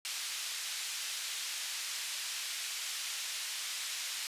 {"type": "band-pass noise", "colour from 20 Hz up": "pink", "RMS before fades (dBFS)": -39, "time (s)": [0.05, 4.27], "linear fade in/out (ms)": 0, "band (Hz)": [2700, 8800], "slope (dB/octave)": 12, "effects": ["resampled to 32000 Hz"]}